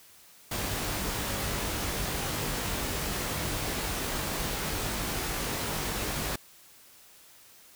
pink noise with comb filter, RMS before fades -32 dBFS, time 0.51-6.36 s, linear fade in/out 5 ms, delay 20 ms, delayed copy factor +0.5, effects white hiss -55 dBFS RMS until 7.75 s

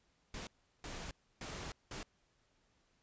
pink noise bursts at uneven times, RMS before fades -45 dBFS, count 4, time 0.34-0.47 / 0.84-1.11 / 1.41-1.72 / 1.91-2.03 s, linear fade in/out 2 ms, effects pink hiss -75 dBFS RMS until 3.02 s + resampled to 16000 Hz

